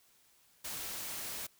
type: noise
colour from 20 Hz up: white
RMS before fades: -41 dBFS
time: 0.64-1.47 s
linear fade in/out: 10 ms
effects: white hiss -67 dBFS RMS until 1.59 s